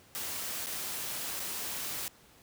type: noise with dropouts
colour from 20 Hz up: white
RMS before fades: -37 dBFS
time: 0.15-2.08 s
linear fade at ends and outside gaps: 0 ms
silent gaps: 0.661-0.669 / 1.396-1.4 s
effects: pink hiss -59 dBFS RMS until 2.42 s + high-pass 60 Hz 12 dB/octave